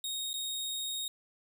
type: tone with dropouts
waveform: sawtooth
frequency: 3734 Hz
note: A#7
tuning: 2 cents sharp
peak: -31 dBFS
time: 0.04-1.08 s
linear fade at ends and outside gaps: 2 ms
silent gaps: 0.332-0.339 s
effects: none